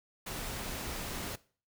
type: noise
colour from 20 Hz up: pink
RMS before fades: -39 dBFS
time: 0.26-1.36 s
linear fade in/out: 10 ms
effects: noise-tail reverb RT60 0.4 s tail -19 dB re dry